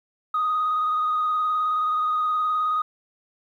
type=tone with vibrato; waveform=sine; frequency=1244 Hz; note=D#6; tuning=1 cent flat; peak=-19 dBFS; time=0.34-2.82 s; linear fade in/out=5 ms; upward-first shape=square; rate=19 Hz; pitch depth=19 cents each way; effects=tanh soft clip ceiling -17 dBFS + 10-bit